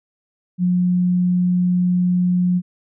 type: tone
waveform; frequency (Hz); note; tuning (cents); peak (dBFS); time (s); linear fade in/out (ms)
sine; 179.4; F3; +47; -14; 0.58-2.62; 50
effects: none